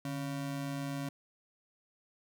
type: ring-modulated tone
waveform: square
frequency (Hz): 210.5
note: G#3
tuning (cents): +24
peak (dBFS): -33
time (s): 0.05-1.09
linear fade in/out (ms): 2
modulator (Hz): 64.1
effects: none